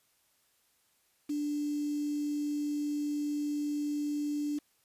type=tone with quantisation; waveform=sine; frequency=293.7 Hz; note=D4; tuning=in tune; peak=-30 dBFS; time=1.29-4.59 s; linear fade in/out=10 ms; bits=8; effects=white hiss -71 dBFS RMS until 4.84 s + resampled to 32000 Hz